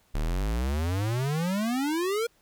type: exponential sweep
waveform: square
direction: up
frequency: 34.89 to 478.4 Hz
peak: -26 dBFS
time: 0.14-2.27 s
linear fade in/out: 10 ms
effects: pink hiss -65 dBFS RMS until 2.41 s